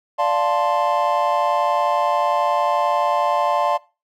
triangle chord, D minor seventh, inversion none, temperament equal, 587.3 / 698.5 / 880 / 1046.5 Hz, D5 / F5 / A5 / C6, 0 / 0 / 0 / 0 cents, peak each -20 dBFS, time 0.18-3.78 s, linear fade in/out 20 ms, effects noise-tail reverb RT60 0.3 s tail -21 dB re dry

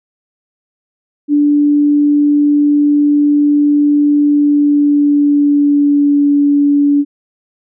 sine tone with pitch glide, 292.1 to 287.1 Hz, D4 to D4, -9 to -39 cents, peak -7 dBFS, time 1.28-7.05 s, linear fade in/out 50 ms, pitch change -30 cents, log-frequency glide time 4.21-6.3 s, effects none

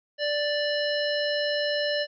harmonic tone, 587.3 Hz, D5, in tune, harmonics 1 / 3 / 5 / 7 / 9, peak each -26 / -31 / -33 / -34 / -36 dBFS, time 0.18-2.07 s, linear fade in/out 50 ms, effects none

